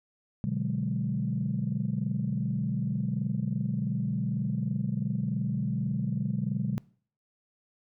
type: chord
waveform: sine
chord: G# half-diminished seventh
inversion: first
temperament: equal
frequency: 123.47 / 146.83 / 185 / 207.7 Hz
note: B2 / D3 / F#3 / G#3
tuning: 0 / 0 / 0 / 0 cents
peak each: -32 dBFS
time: 0.44-6.78 s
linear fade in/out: 0 ms
effects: noise-tail reverb RT60 0.5 s tail -24 dB re dry + tanh soft clip ceiling -18 dBFS